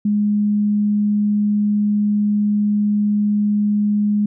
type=tone; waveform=sine; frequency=207.7 Hz; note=G#3; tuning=in tune; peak=-14 dBFS; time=0.05-4.26 s; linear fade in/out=5 ms; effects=none